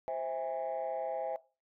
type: chord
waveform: sine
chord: C augmented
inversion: none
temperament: just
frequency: 523.3 / 654.1 / 817.6 Hz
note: C5 / E5 / G#5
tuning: 0 / -14 / -27 cents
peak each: -37 / -35 / -37 dBFS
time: 0.08-1.36 s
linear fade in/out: 0 ms
effects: noise-tail reverb RT60 0.3 s tail -19 dB re dry + tanh soft clip ceiling -28 dBFS